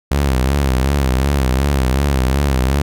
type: tone with vibrato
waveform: sawtooth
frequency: 67.3 Hz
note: C2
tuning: 49 cents sharp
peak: -9 dBFS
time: 0.11-2.82 s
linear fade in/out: 5 ms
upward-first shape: sine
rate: 2.7 Hz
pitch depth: 110 cents each way
effects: none